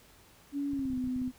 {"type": "tone with pitch glide", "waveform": "sine", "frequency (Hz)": [283, 253.6], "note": ["C#4", "B3"], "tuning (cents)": [36, 46], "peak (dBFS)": -30, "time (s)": [0.52, 1.32], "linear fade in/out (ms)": 50, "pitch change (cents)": -190, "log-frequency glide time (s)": [0.71, 0.96]}
{"type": "clicks", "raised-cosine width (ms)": 5, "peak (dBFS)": -33, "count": 11, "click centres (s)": [0.734, 0.793, 0.855, 0.902, 0.933, 0.976, 1.041, 1.074, 1.162, 1.217, 1.278]}
{"effects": ["pink hiss -59 dBFS RMS until 1.38 s"]}